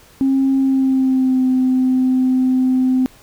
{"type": "tone with pitch glide", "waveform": "sine", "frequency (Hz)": [268.8, 257.4], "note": ["C4", "C4"], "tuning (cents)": [47, -28], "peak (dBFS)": -11, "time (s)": [0.21, 3.06], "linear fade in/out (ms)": 0, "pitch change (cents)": -75, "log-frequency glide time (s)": [0.58, 1.44], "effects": ["tanh soft clip ceiling -8 dBFS", "pink hiss -47 dBFS RMS until 3.22 s"]}